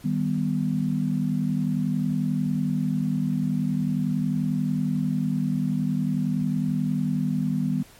sine chord, Eb augmented, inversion none, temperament equal, 155.56 / 196 / 246.9 Hz, Eb3 / G3 / B3, 0 / 0 / 0 cents, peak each -26 dBFS, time 0.04-7.83 s, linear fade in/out 10 ms, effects pink hiss -51 dBFS RMS until 7.99 s + MP3 64 kbps

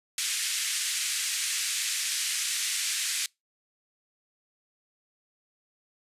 white band-pass noise, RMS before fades -30 dBFS, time 0.18-3.26 s, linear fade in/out 2 ms, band 1800 to 9500 Hz, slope 24 dB/octave, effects noise-tail reverb RT60 0.2 s tail -26 dB re dry + resampled to 32000 Hz

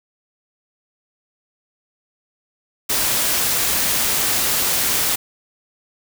white noise, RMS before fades -19 dBFS, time 2.89-5.16 s, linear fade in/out 10 ms, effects none

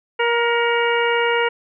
harmonic tone with a mistuned harmonic, 471.6 Hz, A#4, 20 cents sharp, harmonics 1 / 2 / 3 / 4 / 5 / 6, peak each -19 / -22 / -24 / -25 / -26 / -27 dBFS, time 0.19-1.49 s, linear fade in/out 10 ms, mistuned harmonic 5, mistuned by -65 cents, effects none

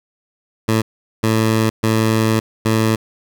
15% pulse tone bursts at uneven times, 110.9 Hz, A2, 14 cents sharp, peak -7 dBFS, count 4, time 0.68-0.82 / 1.23-1.7 / 1.83-2.4 / 2.65-2.96 s, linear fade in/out 10 ms, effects none

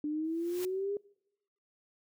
sine exponential sweep, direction up, 294.7 to 411 Hz, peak -31 dBFS, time 0.04-0.97 s, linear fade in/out 2 ms
white noise with exponential growth, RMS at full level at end -41 dBFS, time 0.24-0.65 s, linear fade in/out 0 ms, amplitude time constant 89 ms
effects noise-tail reverb RT60 0.9 s tail -26 dB re dry

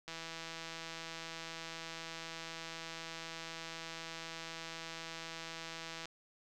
click train, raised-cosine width 0.2 ms, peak -27 dBFS, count 981, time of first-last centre 0.08-6.056 s, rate 164 Hz, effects none

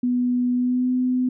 sine tone with pitch glide, 246.9 to 252.7 Hz, B3 to B3, 0 to +40 cents, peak -18 dBFS, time 0.03-1.29 s, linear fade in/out 5 ms, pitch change +40 cents, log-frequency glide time 0.54-0.91 s, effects none

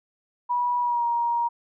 sine tone with pitch glide, 973 to 943.7 Hz, B5 to A#5, -26 to +21 cents, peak -21 dBFS, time 0.49-1.49 s, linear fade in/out 20 ms, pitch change -53 cents, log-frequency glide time 0.8-1.05 s, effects none

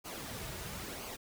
pink noise with flanger, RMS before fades -43 dBFS, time 0.04-1.17 s, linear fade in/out 20 ms, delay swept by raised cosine 0.54 to 3.94 ms, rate 1 Hz, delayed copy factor -0.55, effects none

